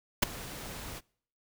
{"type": "noise with ADSR envelope", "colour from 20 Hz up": "pink", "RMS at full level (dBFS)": -21, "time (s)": [0.22, 1.01], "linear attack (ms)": 11, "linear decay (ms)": 10, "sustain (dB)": -21, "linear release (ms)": 37, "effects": ["noise-tail reverb RT60 0.6 s tail -26 dB re dry"]}